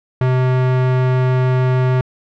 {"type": "tone", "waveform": "square", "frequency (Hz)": 128.1, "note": "C3", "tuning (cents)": -36, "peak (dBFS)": -13, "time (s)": [0.21, 2.01], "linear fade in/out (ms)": 2, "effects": ["low-pass 2000 Hz 12 dB/octave"]}